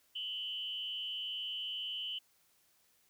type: tone with frequency modulation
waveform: sine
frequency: 3000 Hz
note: F#7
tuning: 23 cents sharp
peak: -37 dBFS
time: 0.15-2.19 s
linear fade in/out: 10 ms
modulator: 198 Hz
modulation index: 0.68
effects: white hiss -71 dBFS RMS until 3.09 s